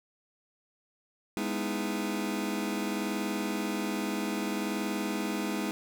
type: chord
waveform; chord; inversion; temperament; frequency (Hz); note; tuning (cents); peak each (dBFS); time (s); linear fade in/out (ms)
sawtooth; E major seventh; first; just; 206 / 247.2 / 309 / 329.6; G#3 / B3 / D#4 / E4; -14 / +2 / -12 / 0; -29 / -33 / -31 / -34; 1.37-5.71; 0
effects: none